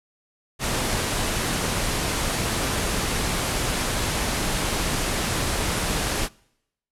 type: low-pass noise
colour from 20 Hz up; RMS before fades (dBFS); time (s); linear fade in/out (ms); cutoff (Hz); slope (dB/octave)
pink; -25; 0.59-6.29; 50; 12000; 48
effects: noise-tail reverb RT60 0.8 s tail -25 dB re dry